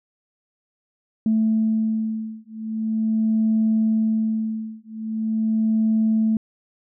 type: beating tone pair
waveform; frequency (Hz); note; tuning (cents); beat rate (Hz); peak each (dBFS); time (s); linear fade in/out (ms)
sine; 220 / 220.42; A3 / A3; 0 / +3; 0.42; -21; 1.26-6.37; 2
effects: tanh soft clip ceiling -11 dBFS